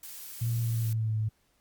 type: noise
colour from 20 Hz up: blue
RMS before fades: -43 dBFS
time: 0.03-0.93 s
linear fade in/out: 2 ms
type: tone with pitch glide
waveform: sine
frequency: 116.54 to 108.74 Hz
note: A#2 to A2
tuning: 0 to -20 cents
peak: -26 dBFS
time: 0.41-1.29 s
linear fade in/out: 10 ms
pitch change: -120 cents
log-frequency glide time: 0.61-1.17 s
effects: pink hiss -70 dBFS RMS until 1.6 s + Opus 48 kbps